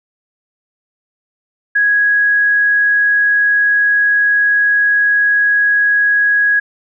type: tone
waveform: sine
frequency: 1661.2 Hz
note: G#6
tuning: in tune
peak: -9 dBFS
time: 1.75-6.6 s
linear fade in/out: 10 ms
effects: none